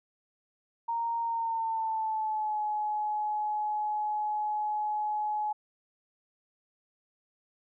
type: tone with pitch glide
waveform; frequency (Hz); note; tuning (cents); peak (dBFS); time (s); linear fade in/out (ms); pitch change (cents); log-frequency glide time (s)
sine; 928 to 846.1; A#5 to G#5; -8 to +32; -28; 0.88-5.53; 10; -160; 1.21-2.61
effects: none